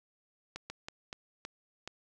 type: slowing click train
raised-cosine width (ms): 0.2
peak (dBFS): -23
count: 6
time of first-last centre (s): 0.56-1.876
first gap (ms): 140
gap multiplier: 1.32
effects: none